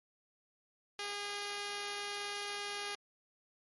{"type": "tone", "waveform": "5% pulse", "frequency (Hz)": 408, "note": "G#4", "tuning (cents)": -31, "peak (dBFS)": -27, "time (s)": [0.99, 2.95], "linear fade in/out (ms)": 2, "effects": ["MP3 48 kbps"]}